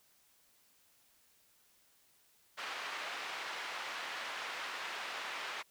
pink band-pass noise, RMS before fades -42 dBFS, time 2.57-5.63 s, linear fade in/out 20 ms, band 990 to 3200 Hz, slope 12 dB/octave, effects white hiss -69 dBFS RMS until 5.7 s

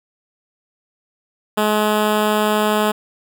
10% pulse tone with notch filter, 212.2 Hz, G#3, 38 cents sharp, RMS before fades -17 dBFS, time 1.57-2.92 s, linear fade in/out 10 ms, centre 5700 Hz, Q 1.6, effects none

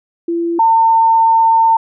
sine tone pair in turn, 338.6 / 904 Hz, E4 / A5, +46 / +47 cents, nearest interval octave + perfect fourth, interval 1701 cents, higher second, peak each -14 / -7 dBFS, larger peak second, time 0.28-0.59 / 0.59-1.77 s, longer second, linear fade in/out 5 ms, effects none

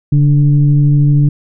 sine tone with frequency modulation, 143.6 Hz, D3, 39 cents flat, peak -6 dBFS, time 0.12-1.29 s, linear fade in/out 5 ms, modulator 150 Hz, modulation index 0.46, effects none

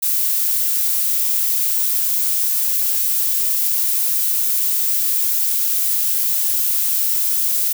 violet noise, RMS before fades -18 dBFS, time 0.02-7.73 s, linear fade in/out 10 ms, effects none

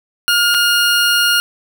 20% pulse tone with dropouts, 1420 Hz, F6, 28 cents sharp, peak -6 dBFS, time 0.28-1.4 s, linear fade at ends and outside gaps 0 ms, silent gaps 0.542-0.546 s, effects none

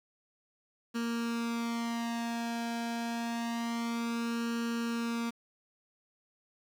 sawtooth tone with flanger, 233.1 Hz, A#3, in tune, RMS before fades -34 dBFS, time 0.94-5.31 s, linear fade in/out 20 ms, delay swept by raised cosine 0.7 to 1.24 ms, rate 0.27 Hz, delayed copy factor +0.85, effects low-pass 8000 Hz 12 dB/octave + 9-bit

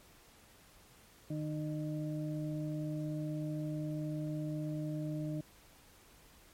harmonic tone, 152.7 Hz, D#3, 32 cents flat, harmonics 1 / 2 / 4, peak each -37 / -39 / -46 dBFS, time 1.3-5.41 s, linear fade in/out 5 ms, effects pink hiss -61 dBFS RMS until 6.53 s + MP3 64 kbps

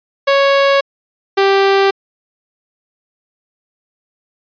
sawtooth tone pair in turn, 554.4 / 392 Hz, C#5 / G4, 0 / 0 cents, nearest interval tritone, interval 600 cents, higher first, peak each -5 dBFS, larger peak neither, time 0.27-0.81 / 1.37-1.91 s, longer neither, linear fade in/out 10 ms, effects resampled to 11025 Hz

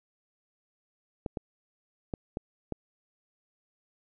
clicks, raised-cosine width 2 ms, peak -19 dBFS, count 5, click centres 1.262 / 1.372 / 2.138 / 2.371 / 2.723 s, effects none

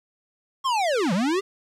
square linear two-way sweep, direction down then up, 1108.7 to 163.6 to 408.3 Hz, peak -21 dBFS, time 0.64-1.41 s, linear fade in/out 20 ms, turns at 1.13 s, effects low-pass 7000 Hz 12 dB/octave + 9-bit

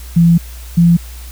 sine tone pair in turn, 169.1 / 170.67 Hz, E3 / F3, +44 / -40 cents, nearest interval unison, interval 16 cents, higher second, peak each -5 dBFS, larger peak neither, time 0.16-0.38 / 0.77-0.97 s, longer first, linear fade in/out 10 ms, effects added 60 Hz sine -28 dBFS peak until 1.31 s + white hiss -38 dBFS RMS until 1.31 s

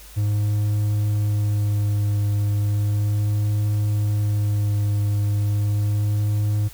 triangle tone with vibrato, 103.83 Hz, G#2, in tune, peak -16 dBFS, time 0.16-6.69 s, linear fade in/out 20 ms, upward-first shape sine, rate 0.35 Hz, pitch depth 15 cents each way, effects added 50 Hz sine -43 dBFS peak until 6.73 s + white hiss -45 dBFS RMS until 6.73 s

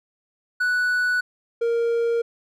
triangle tone pair in turn, 1480 / 466.2 Hz, F#6 / A#4, 0 / 0 cents, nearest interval octave + minor sixth, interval 2000 cents, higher first, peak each -17 dBFS, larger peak neither, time 0.6-1.21 / 1.61-2.22 s, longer neither, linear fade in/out 10 ms, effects none

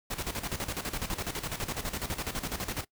pink noise with tremolo, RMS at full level -33 dBFS, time 0.1-2.85 s, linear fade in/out 10 ms, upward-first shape square, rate 12 Hz, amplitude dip 70%, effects noise-tail reverb RT60 0.1 s tail -21 dB re dry

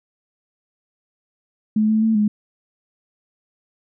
sine tone with pitch steps, 215 / 218.1 / 222.3 / 210.1 Hz, A3 / A3 / A3 / G#3, -40 / -15 / +18 / +20 cents, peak -14 dBFS, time 1.76-2.28 s, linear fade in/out 5 ms, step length 130 ms, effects none

